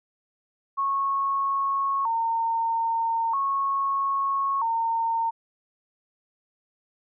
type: tone with vibrato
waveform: sine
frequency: 1002 Hz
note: B5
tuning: 25 cents sharp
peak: -22 dBFS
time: 0.77-5.31 s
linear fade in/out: 20 ms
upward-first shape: square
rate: 0.39 Hz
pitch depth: 160 cents each way
effects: none